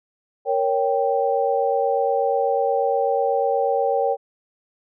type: chord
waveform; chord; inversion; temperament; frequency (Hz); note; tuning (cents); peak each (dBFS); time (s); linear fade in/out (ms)
sine; G diminished; first; equal; 466.2 / 554.4 / 784; Bb4 / Db5 / G5; 0 / 0 / 0; -22; 0.45-4.17; 50
effects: none